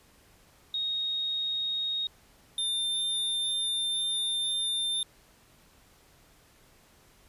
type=tone pair in turn; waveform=sine / square; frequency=3739 / 3601 Hz; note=A#7 / A7; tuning=+4 / +39 cents; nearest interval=minor second; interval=65 cents; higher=first; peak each=-28 dBFS; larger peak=neither; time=0.74-2.07 / 2.58-5.03 s; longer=second; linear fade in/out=2 ms; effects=pink hiss -60 dBFS RMS until 7.28 s + resampled to 32000 Hz